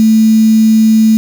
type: tone with quantisation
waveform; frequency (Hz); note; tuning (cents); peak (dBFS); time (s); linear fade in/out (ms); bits
sine; 220; A3; 0; -4; 0-1.17; 0; 4
effects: none